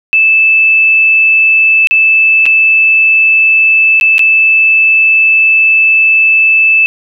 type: tone with dropouts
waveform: sine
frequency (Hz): 2629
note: E7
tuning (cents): -5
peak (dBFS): -4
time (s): 0.13-6.86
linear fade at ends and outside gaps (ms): 0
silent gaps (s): 1.872-1.91 / 2.456-2.463 / 3.999-4.011 / 4.182-4.193
effects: none